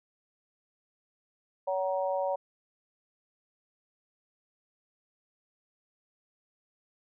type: harmonic tone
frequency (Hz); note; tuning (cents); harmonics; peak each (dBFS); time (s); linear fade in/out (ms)
188.2; F#3; +30; 3 / 4 / 5; -29 / -34 / -35; 1.67-2.36; 10
effects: none